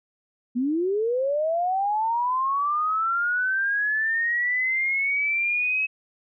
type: linear sweep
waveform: sine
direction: up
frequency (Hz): 233.1 to 2573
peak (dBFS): -21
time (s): 0.55-5.87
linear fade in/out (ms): 20
effects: none